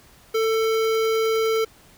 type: tone with notch filter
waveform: square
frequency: 445.1 Hz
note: A4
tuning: 20 cents sharp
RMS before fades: -21 dBFS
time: 0.34-1.65 s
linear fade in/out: 10 ms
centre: 8600 Hz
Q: 1.2
effects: pink hiss -52 dBFS RMS until 1.97 s